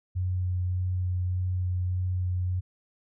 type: tone with vibrato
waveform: sine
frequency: 91 Hz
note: F#2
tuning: 28 cents flat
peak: -25 dBFS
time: 0.15-2.61 s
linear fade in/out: 20 ms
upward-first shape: sine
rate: 1.7 Hz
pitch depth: 11 cents each way
effects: none